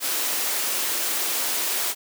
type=high-pass noise; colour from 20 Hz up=white; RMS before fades=-25 dBFS; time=0-1.95 s; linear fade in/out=50 ms; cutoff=270 Hz; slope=24 dB/octave; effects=none